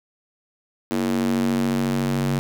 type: tone with high-pass filter sweep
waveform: square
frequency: 46.98 Hz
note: F#1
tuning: 27 cents sharp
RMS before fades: -22 dBFS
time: 0.91-2.39 s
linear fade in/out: 0 ms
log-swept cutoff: 270 to 170 Hz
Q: 3.5
effects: none

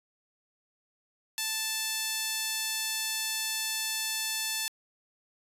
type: tone with high-pass filter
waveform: sawtooth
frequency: 880 Hz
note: A5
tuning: in tune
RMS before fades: -32 dBFS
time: 1.38-4.68 s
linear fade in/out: 0 ms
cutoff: 3300 Hz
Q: 0.64
effects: resampled to 32000 Hz

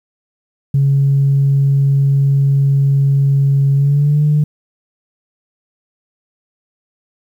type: tone with pitch glide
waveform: sine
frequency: 138.59 to 149.4 Hz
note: C#3 to D3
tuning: 0 to +30 cents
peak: -8 dBFS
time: 0.74-4.44 s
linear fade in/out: 5 ms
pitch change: +130 cents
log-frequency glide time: 3.75-4.22 s
effects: tanh soft clip ceiling -5 dBFS + 8-bit

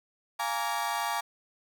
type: chord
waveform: 35% pulse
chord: Bb dominant seventh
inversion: second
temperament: equal with one note detuned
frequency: 698.5 / 830.6 / 932.3 / 1153.8 Hz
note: F5 / Ab5 / Bb5 / D6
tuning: 0 / 0 / 0 / -31 cents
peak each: -35 / -32 / -32 / -33 dBFS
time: 0.39-1.21 s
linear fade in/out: 10 ms
effects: none

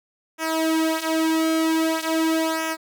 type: tone with flanger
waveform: sawtooth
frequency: 321.4 Hz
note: E4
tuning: 44 cents flat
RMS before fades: -22 dBFS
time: 0.38-2.77 s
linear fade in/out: 50 ms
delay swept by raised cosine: 0.23 to 5.13 ms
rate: 0.44 Hz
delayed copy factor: -0.8
effects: none

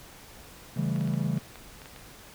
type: chord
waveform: triangle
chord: A dominant seventh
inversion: first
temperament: equal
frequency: 138.59 / 164.81 / 196 / 220 Hz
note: C#3 / E3 / G3 / A3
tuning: 0 / 0 / 0 / 0 cents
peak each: -28 / -28 / -30 / -32 dBFS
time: 0.76-1.39 s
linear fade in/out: 10 ms
type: clicks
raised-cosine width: 0.3 ms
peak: -29 dBFS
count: 9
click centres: 0.961 / 1.01 / 1.075 / 1.138 / 1.375 / 1.557 / 1.818 / 1.858 / 1.962 s
effects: pink hiss -49 dBFS RMS until 2.34 s

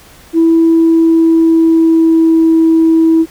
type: tone with pitch glide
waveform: sine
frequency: 328.8 to 325 Hz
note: E4 to E4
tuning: -4 to -24 cents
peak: -4 dBFS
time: 0.33-3.26 s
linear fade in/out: 50 ms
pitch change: -20 cents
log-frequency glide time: 0.64-2.57 s
effects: tanh soft clip ceiling -1 dBFS + pink hiss -40 dBFS RMS until 3.3 s

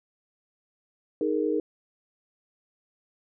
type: chord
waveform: sine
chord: D# suspended fourth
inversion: none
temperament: equal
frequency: 311.1 / 415.3 / 466.2 Hz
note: D#4 / G#4 / A#4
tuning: 0 / 0 / 0 cents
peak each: -27 / -28 / -28 dBFS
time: 1.21-1.6 s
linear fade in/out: 2 ms
effects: none

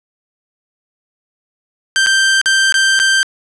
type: tone with dropouts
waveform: sawtooth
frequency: 1568 Hz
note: G6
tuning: in tune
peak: -6 dBFS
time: 1.96-3.23 s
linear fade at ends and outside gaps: 0 ms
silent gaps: 2.062-2.069 / 2.414-2.459 / 2.724-2.742 / 2.991-2.999 s
effects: resampled to 22050 Hz + 8-bit

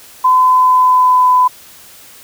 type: tone with pitch glide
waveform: sine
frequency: 1017 to 1004.2 Hz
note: C6 to B5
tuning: -50 to +29 cents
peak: -6 dBFS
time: 0.24-1.48 s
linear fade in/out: 10 ms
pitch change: -21 cents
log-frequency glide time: 0.41-1.32 s
effects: white hiss -39 dBFS RMS until 2.23 s

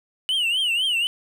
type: tone with vibrato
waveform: triangle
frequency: 2928 Hz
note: F#7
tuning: 19 cents flat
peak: -18 dBFS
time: 0.29-1.07 s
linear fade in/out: 0 ms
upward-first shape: triangle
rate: 4 Hz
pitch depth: 180 cents each way
effects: none

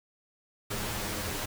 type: noise with comb filter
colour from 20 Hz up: pink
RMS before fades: -34 dBFS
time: 0.7-1.46 s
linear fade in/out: 10 ms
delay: 9.6 ms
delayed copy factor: +0.6
effects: none

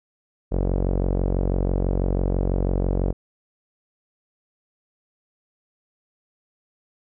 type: tone with low-pass filter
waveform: sawtooth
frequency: 46.07 Hz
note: F#1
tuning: 7 cents flat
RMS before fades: -22 dBFS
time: 0.51-3.13 s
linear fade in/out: 20 ms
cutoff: 530 Hz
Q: 1.8
effects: none

